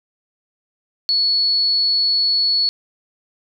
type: tone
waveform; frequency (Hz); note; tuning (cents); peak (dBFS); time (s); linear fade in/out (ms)
sine; 4400; C#8; -14; -14; 1.09-2.69; 0
effects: none